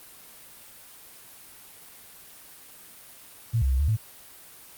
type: tone with pitch steps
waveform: sine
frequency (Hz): 114.5 / 66.7 / 64.9 / 72.7 / 109.4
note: A#2 / C2 / C2 / D2 / A2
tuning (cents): -31 / +34 / -13 / -17 / -9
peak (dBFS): -20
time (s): 3.53-3.97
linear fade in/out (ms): 20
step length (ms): 88
effects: white hiss -48 dBFS RMS until 4.77 s + Opus 32 kbps